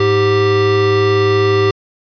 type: tone pair together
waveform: square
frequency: 104.97 / 392 Hz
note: G#2 / G4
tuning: +19 / 0 cents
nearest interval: octave + major seventh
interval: 2281 cents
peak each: -17 / -12 dBFS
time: 0-1.71 s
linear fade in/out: 5 ms
effects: resampled to 11025 Hz